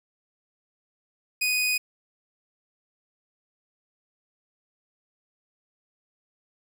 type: tone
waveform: sawtooth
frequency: 2489 Hz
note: D#7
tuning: in tune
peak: -19 dBFS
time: 1.41-1.78 s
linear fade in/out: 10 ms
effects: none